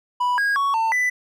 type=tone with pitch steps; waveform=triangle; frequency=985 / 1638 / 1115 / 897 / 1992 Hz; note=B5 / G#6 / C#6 / A5 / B6; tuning=-5 / -24 / +10 / +33 / +14 cents; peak=-16 dBFS; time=0.2-1.1 s; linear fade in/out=10 ms; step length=180 ms; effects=none